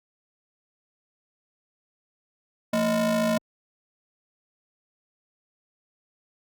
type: ring-modulated tone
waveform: square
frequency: 200 Hz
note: G3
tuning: 35 cents sharp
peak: -19 dBFS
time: 2.73-3.38 s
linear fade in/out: 5 ms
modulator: 427 Hz
effects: Opus 48 kbps